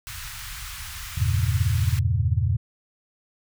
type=band-stop noise; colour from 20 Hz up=pink; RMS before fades=-36 dBFS; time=0.07-1.99 s; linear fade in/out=0 ms; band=110 to 1200 Hz; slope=24 dB/octave
type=chord; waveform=sine; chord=E diminished seventh; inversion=none; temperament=equal with one note detuned; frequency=82.41 / 98 / 116.2 / 138.59 Hz; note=E2 / G2 / Bb2 / Db3; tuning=0 / 0 / -5 / 0 cents; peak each=-24 / -24 / -24 / -29 dBFS; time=1.17-2.57 s; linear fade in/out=10 ms
effects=none